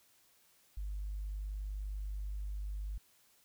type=tone; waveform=sine; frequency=50.3 Hz; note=G1; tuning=45 cents sharp; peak=-36 dBFS; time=0.77-2.98 s; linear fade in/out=5 ms; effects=tanh soft clip ceiling -32 dBFS + white hiss -68 dBFS RMS until 3.44 s